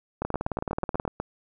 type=two click trains; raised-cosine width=1 ms; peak=-14 / -14 dBFS; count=9 / 16; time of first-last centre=0.22-1.2 / 0.25-1.052 s; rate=8.16 / 18.7 Hz; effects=none